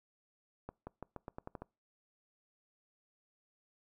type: accelerating click train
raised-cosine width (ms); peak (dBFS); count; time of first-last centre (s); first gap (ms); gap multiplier
1; -29; 9; 0.69-1.62; 180; 0.87
effects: noise-tail reverb RT60 0.3 s tail -25 dB re dry